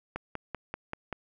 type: click train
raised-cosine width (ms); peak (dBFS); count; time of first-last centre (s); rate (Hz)
0.5; -19; 6; 0.16-1.127; 5.17
effects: none